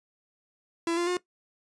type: tone with pitch steps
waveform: 45% pulse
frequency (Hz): 335.7 / 346.9 / 358.5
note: E4 / F4 / F4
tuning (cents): +32 / -12 / +45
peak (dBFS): -25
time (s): 0.87-1.17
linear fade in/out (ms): 2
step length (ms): 100
effects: noise-tail reverb RT60 0.1 s tail -17 dB re dry + resampled to 22050 Hz